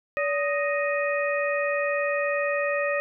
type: harmonic tone with a mistuned harmonic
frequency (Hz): 622.3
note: D#5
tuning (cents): 0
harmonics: 1 / 2 / 3 / 4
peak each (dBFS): -25 / -32 / -29 / -32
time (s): 0.17-3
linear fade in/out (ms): 0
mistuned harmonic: 1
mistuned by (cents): -140
effects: none